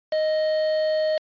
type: tone with quantisation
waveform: triangle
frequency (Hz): 622.3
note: D#5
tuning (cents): 0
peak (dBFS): -18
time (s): 0.12-1.18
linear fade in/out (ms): 5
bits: 5
effects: resampled to 11025 Hz